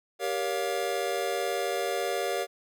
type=chord; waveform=square; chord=G half-diminished seventh; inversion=none; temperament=just; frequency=392 / 470.4 / 564.5 / 705.6 Hz; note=G4 / Bb4 / Db5 / F5; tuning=0 / +16 / +31 / +18 cents; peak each=-34 dBFS; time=0.19-2.47 s; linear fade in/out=50 ms; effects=none